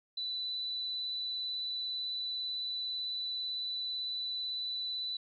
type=tone with vibrato; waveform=sine; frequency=3985 Hz; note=B7; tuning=15 cents sharp; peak=-34 dBFS; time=0.17-5.17 s; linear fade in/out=5 ms; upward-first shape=triangle; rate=18 Hz; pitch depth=19 cents each way; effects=none